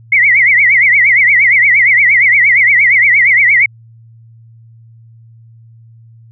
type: tone with vibrato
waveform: sine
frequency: 2093 Hz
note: C7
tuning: in tune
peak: -5 dBFS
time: 0.12-3.66 s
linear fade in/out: 5 ms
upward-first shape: triangle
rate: 8.6 Hz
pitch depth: 190 cents each way
effects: added 114 Hz sine -37 dBFS peak until 6.31 s